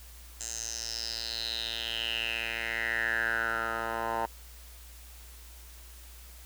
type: tone with band-pass filter sweep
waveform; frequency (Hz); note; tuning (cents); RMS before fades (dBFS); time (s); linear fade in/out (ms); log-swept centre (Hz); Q
10% pulse; 114.3; A#2; -34; -33; 0.4-4.26; 5; 7100 to 950; 6.5
effects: added 59 Hz sine -48 dBFS peak until 6.45 s + white hiss -53 dBFS RMS until 6.45 s